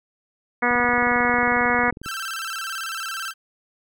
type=harmonic tone; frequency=243 Hz; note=B3; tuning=28 cents flat; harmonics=1 / 2 / 3 / 4 / 5 / 6 / 7 / 8 / 9; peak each=-26 / -26 / -26 / -26 / -26 / -26 / -26 / -26 / -26 dBFS; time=0.62-1.91 s; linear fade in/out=10 ms
type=click train; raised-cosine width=3 ms; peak=-24 dBFS; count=31; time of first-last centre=0.71-2.061 s; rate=22.2 Hz
type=tone with vibrato; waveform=sawtooth; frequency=1447 Hz; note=F#6; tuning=39 cents flat; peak=-24 dBFS; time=2.03-3.34 s; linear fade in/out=50 ms; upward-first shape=square; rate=18 Hz; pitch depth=140 cents each way
effects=none